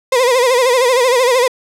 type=tone with vibrato; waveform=35% pulse; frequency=501 Hz; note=B4; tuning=25 cents sharp; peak=-8 dBFS; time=0.12-1.48 s; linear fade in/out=5 ms; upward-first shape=sine; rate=13 Hz; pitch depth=100 cents each way; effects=low-pass 11000 Hz 12 dB/octave